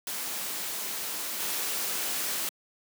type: noise with level steps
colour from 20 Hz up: white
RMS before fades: -34 / -31 dBFS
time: 0.07-2.49 s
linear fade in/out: 2 ms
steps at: 1.4 s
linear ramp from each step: 2 ms
effects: high-pass 200 Hz 12 dB/octave